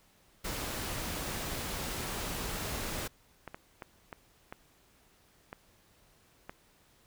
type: noise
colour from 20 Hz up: pink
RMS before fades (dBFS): -37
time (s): 0.44-3.08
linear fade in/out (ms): 10
type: clicks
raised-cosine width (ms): 0.5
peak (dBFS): -26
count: 8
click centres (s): 2.836 / 3.477 / 3.545 / 3.822 / 4.128 / 4.525 / 5.529 / 6.495
effects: pink hiss -65 dBFS RMS until 7.06 s